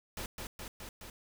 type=noise with echo; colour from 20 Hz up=pink; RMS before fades=-40 dBFS; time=0.17-0.26 s; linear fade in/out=2 ms; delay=210 ms; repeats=4; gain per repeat=-2 dB; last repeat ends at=1.1 s; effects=none